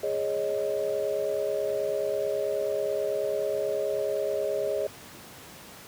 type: chord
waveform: sine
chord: Ab suspended fourth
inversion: none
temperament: just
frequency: 415.3 / 553.7 / 623 Hz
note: Ab4 / Db5 / Eb5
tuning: 0 / -2 / +2 cents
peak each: -30 dBFS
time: 0.03-4.87 s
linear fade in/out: 5 ms
effects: pink hiss -46 dBFS RMS until 5.87 s + high-pass 100 Hz 12 dB/octave